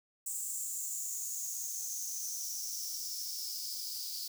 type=noise with high-pass filter sweep; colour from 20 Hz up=blue; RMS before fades=-39 dBFS; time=0.26-4.28 s; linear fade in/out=5 ms; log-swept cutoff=7700 to 4700 Hz; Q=7.9; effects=none